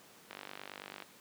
click train, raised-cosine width 0.3 ms, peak -27 dBFS, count 36, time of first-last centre 0.31-1.023 s, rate 49.1 Hz, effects pink hiss -58 dBFS RMS until 1.2 s + high-pass 200 Hz 12 dB/octave

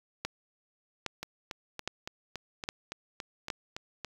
two click trains, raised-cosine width 0.2 ms, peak -15 / -20 dBFS, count 5 / 11, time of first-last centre 0.25-3.502 / 1.23-4.047 s, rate 1.23 / 3.55 Hz, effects 7-bit

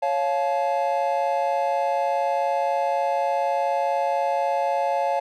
triangle chord, Db augmented, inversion none, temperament equal with one note detuned, 554.4 / 698.5 / 861.9 Hz, Db5 / F5 / A5, 0 / 0 / -36 cents, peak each -23 dBFS, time 0.02-5.2 s, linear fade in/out 10 ms, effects none

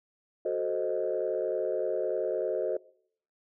sine chord, F# diminished seventh, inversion none, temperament equal, 370 / 440 / 523.3 / 622.3 Hz, F#4 / A4 / C5 / Eb5, 0 / 0 / 0 / 0 cents, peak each -32 dBFS, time 0.45-2.77 s, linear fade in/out 5 ms, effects noise-tail reverb RT60 0.6 s tail -21 dB re dry + tanh soft clip ceiling -19 dBFS

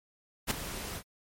pink noise with ADSR envelope, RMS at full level -26 dBFS, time 0.47-1.03 s, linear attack 39 ms, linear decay 6 ms, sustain -13 dB, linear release 68 ms, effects MP3 64 kbps

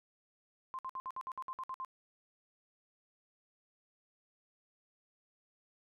sine tone bursts, 1046.5 Hz, C6, in tune, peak -38 dBFS, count 11, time 0.74-1.848 s, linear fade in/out 0 ms, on 48 ms, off 58 ms, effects none

